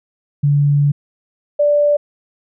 sine tone pair in turn, 144 / 585.7 Hz, D3 / D5, -34 / -5 cents, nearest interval 2 octaves, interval 2429 cents, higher second, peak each -10 dBFS, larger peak neither, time 0.43-0.92 / 1.59-1.97 s, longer first, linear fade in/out 10 ms, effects none

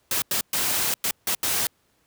white noise bursts at uneven times, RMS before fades -24 dBFS, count 6, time 0.11-0.22 / 0.31-0.41 / 0.53-0.94 / 1.04-1.11 / 1.27-1.35 / 1.43-1.67 s, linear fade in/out 2 ms, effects pink hiss -66 dBFS RMS until 2.06 s + high-pass 60 Hz 12 dB/octave

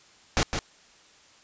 pink noise with echo, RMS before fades -22 dBFS, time 0.37-0.43 s, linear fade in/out 0 ms, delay 160 ms, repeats 1, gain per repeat -6 dB, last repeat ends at 0.59 s, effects white hiss -56 dBFS RMS until 1.43 s + resampled to 16000 Hz

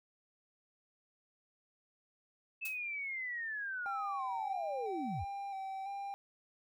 sine linear sweep, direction down, 2635 to 58.27 Hz, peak -37 dBFS, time 2.61-5.25 s, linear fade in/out 20 ms
blue noise with exponential decay, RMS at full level -40 dBFS, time 2.65-2.8 s, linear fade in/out 5 ms, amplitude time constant 31 ms
triangle tone with vibrato, 784 Hz, G5, in tune, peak -37 dBFS, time 3.86-6.14 s, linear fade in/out 0 ms, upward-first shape square, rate 1.5 Hz, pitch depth 27 cents each way
effects none

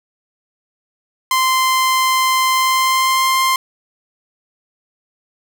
sawtooth tone with pitch glide, 1040 to 1050.9 Hz, C6 to C6, -11 to +7 cents, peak -9 dBFS, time 1.31-3.56 s, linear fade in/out 2 ms, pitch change +18 cents, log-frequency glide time 2.53-3.29 s, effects none

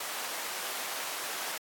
pink high-pass noise, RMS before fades -37 dBFS, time 0-1.58 s, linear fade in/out 5 ms, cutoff 680 Hz, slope 12 dB/octave, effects AAC 64 kbps

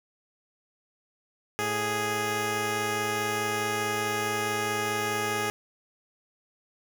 10% pulse tone pair together, 110 / 415.3 Hz, A2 / G#4, 0 / 0 cents, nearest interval octave + major seventh, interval 2300 cents, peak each -26 / -19 dBFS, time 1.59-5.5 s, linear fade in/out 0 ms, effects none

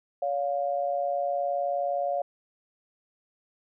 sine tone pair together, 566 / 705.4 Hz, C#5 / F5, +36 / +17 cents, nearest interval major third, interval 381 cents, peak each -28 dBFS, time 0.22-2.22 s, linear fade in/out 5 ms, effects none

